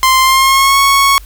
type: tone with pitch glide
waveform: sawtooth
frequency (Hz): 1045 to 1105.2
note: C6 to C#6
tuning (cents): -2 to -6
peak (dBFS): -3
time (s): 0.03-1.18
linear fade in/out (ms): 0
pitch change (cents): +96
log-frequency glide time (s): 0.2-0.79
effects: added 50 Hz sine -31 dBFS peak until 1.25 s + white hiss -43 dBFS RMS until 1.25 s